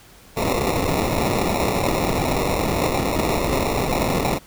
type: noise with sample-and-hold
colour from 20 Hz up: white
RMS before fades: -21 dBFS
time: 0.36-4.39 s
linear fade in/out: 20 ms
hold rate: 1575 Hz
effects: pink hiss -48 dBFS RMS until 4.46 s